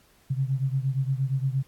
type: beating tone pair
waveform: sine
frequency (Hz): 131.5 / 140.1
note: C3 / C#3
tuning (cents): +9 / +19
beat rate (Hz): 8.6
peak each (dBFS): -25 / -28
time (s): 0.3-1.63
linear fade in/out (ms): 10
effects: pink hiss -60 dBFS RMS until 1.67 s + AAC 64 kbps